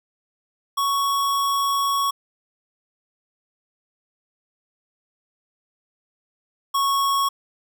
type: tone pair in turn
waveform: square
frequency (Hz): 1113 / 1104.7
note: C#6 / C#6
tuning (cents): +7 / -6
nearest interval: unison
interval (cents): 13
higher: first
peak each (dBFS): -20 / -19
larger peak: second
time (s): 0.77-2.11 / 6.74-7.29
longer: first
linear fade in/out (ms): 10
effects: none